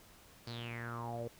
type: tone with low-pass filter sweep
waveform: sawtooth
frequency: 118 Hz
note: A#2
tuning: 22 cents sharp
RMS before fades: -42 dBFS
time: 0.47-1.28 s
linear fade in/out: 5 ms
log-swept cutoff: 4700 to 480 Hz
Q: 8.5
effects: pink hiss -60 dBFS RMS until 1.39 s